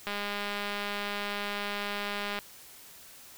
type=click train; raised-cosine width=0.3 ms; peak=-18 dBFS; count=474; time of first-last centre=0.07-2.389 s; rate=204 Hz; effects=white hiss -51 dBFS RMS until 3.37 s